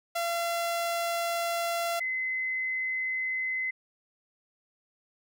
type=tone pair in turn; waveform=sawtooth / sine; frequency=682 / 2044 Hz; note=F5 / C7; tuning=-41 / -41 cents; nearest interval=octave + perfect fifth; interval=1900 cents; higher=second; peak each=-24 / -28 dBFS; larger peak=first; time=0.15-2 / 2-3.71 s; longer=first; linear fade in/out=10 ms; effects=none